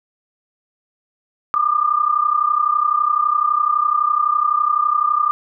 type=tone pair together; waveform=sine; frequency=1186 / 1217.9 Hz; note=D6 / D#6; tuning=+17 / -37 cents; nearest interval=unison; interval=46 cents; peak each=-17 dBFS; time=1.54-5.31 s; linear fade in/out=0 ms; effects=none